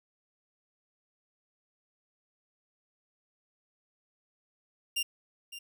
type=tone with echo; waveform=sawtooth; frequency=2794 Hz; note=F7; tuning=in tune; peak=-25 dBFS; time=4.96-5.03 s; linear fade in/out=10 ms; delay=560 ms; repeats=1; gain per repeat=-13 dB; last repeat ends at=5.59 s; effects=none